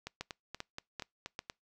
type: two click trains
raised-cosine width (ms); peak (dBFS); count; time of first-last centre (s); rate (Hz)
0.2; -23 / -21; 7 / 4; 0.07-1.499 / 0.21-1.391; 4.2 / 2.54
effects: noise-tail reverb RT60 0.2 s tail -26 dB re dry

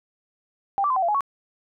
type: tone with pitch steps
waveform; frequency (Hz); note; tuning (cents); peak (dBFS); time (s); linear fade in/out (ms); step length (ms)
sine; 792 / 1165 / 1029 / 762 / 685 / 837 / 1113; G5 / D6 / C6 / G5 / F5 / G#5 / C#6; +18 / -14 / -29 / -49 / -34 / +13 / +7; -19; 0.78-1.207; 0; 61
effects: none

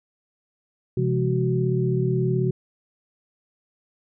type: tone cluster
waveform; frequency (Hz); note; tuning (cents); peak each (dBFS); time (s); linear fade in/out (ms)
sine; 130 / 168.7 / 204.6 / 372.4; C3 / E3 / G#3 / F#4; -11 / +40 / -26 / +11; -22 / -26 / -31 / -25; 0.97-2.51; 5
effects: none

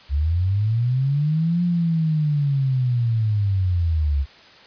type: linear two-way sweep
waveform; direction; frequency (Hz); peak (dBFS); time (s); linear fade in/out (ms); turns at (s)
sine; up then down; 67 to 176.8 to 67; -17; 0.09-4.26; 50; 1.63
effects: white hiss -47 dBFS RMS until 4.66 s + resampled to 11025 Hz

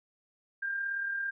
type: tone with amplitude modulation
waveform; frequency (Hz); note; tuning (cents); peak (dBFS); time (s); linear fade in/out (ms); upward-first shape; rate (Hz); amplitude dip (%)
sine; 1597; G6; +32; -29; 0.62-1.31; 10; sine; 37.8; 40
effects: none

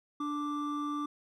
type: tone pair together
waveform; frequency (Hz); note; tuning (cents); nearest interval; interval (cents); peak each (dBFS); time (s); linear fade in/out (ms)
triangle; 293.7 / 1174.8; D4 / D6; 0 / 0; 2 octaves; 2400; -32 / -34; 0.2-1.06; 5
effects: none

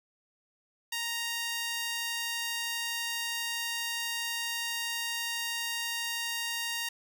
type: tone with high-pass filter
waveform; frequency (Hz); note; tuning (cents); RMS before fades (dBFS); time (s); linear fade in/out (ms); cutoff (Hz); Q
sawtooth; 932.3; A#5; 0; -34; 0.92-6.89; 5; 2200; 0.91
effects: none

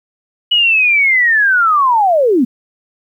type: linear sweep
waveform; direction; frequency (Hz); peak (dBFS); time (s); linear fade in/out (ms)
sine; down; 2953 to 220; -8; 0.51-2.45; 10
effects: 8-bit

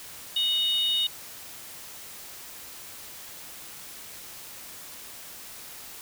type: tone pair together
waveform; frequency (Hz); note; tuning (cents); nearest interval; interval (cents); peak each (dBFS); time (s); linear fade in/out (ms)
sine; 2941 / 3705; F#7 / A#7; -11 / -11; major third; 400; -25 / -23; 0.36-1.07; 5
effects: tanh soft clip ceiling -18 dBFS + white hiss -43 dBFS RMS until 6.01 s

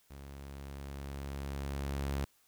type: tone with level ramp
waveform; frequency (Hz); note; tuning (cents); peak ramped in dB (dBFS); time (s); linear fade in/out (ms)
sawtooth; 69.4; C#2; +3; -43 to -28; 0.1-2.25; 10
effects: white hiss -69 dBFS RMS until 2.47 s

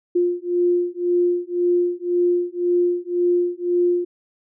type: beating tone pair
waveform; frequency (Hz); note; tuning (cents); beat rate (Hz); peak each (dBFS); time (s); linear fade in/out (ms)
sine; 351.4 / 353.3; F4 / F4; +11 / +20; 1.9; -20; 0.15-4.05; 10
effects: none

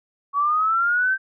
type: linear sweep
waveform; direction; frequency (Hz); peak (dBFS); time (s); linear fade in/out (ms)
sine; up; 1120 to 1568; -17; 0.33-1.18; 50
effects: none

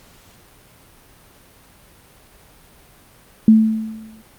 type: tone with exponential decay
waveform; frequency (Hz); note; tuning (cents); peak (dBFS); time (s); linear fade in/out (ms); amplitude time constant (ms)
sine; 219.8; A3; -2; -4; 3.48-4.22; 2; 160
effects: pink hiss -49 dBFS RMS until 4.38 s + Opus 48 kbps

